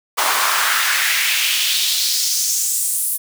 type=noise with high-pass filter sweep; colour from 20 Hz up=pink; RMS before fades=-18 dBFS; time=0.17-3.18 s; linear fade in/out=20 ms; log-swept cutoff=880 to 11000 Hz; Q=2.3; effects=none